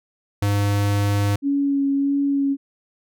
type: tone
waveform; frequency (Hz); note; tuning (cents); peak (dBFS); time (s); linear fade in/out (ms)
square; 101.6; G#2; -38; -18; 0.42-1.36; 5
type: tone with vibrato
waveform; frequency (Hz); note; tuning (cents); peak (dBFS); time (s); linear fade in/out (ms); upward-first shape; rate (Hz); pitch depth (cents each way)
sine; 279.1; C#4; +12; -17; 1.42-2.57; 50; sine; 1.6; 14
effects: none